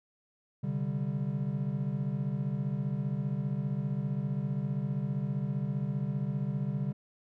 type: chord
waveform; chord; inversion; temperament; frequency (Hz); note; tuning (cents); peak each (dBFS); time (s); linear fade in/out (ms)
triangle; C suspended second; none; equal with one note detuned; 130.81 / 145.99 / 196; C3 / D3 / G3; 0 / -10 / 0; -33 / -31 / -33; 0.63-6.93; 10
effects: none